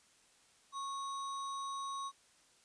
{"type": "tone with sample-and-hold", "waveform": "sine", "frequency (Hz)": 1100, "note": "C#6", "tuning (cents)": -14, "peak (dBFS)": -38, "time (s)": [0.72, 2.12], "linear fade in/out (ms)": 50, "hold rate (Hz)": 4900, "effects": ["white hiss -67 dBFS RMS until 2.64 s", "resampled to 22050 Hz"]}